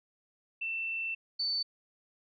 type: tone pair in turn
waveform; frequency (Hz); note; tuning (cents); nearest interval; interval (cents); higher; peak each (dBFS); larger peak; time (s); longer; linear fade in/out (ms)
sine; 2678 / 4519; E7 / C#8; +27 / +33; major sixth; 906; second; -32 / -29; second; 0.61-1.15 / 1.39-1.63; first; 10
effects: none